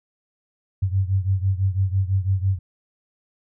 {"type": "beating tone pair", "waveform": "sine", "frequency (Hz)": [94, 100], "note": ["F#2", "G2"], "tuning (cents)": [28, 35], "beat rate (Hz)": 6, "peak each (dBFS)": [-20, -23], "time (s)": [0.82, 2.59], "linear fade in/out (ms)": 10, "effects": []}